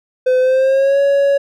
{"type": "tone with pitch glide", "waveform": "triangle", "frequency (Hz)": [510, 559.4], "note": ["C5", "C#5"], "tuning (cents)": [-44, 16], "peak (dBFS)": -8, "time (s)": [0.26, 1.38], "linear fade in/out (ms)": 10, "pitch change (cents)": 160, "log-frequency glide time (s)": [0.4, 1], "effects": []}